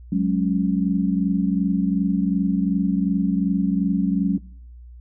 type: chord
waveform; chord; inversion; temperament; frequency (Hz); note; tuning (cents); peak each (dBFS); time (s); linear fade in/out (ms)
sine; F# suspended second; none; equal; 185 / 207.7 / 277.2; F#3 / G#3 / C#4; 0 / 0 / 0; -20 / -23 / -24; 0.12-4.38; 5
effects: noise-tail reverb RT60 0.6 s tail -22 dB re dry + added 60 Hz sine -39 dBFS peak until 5 s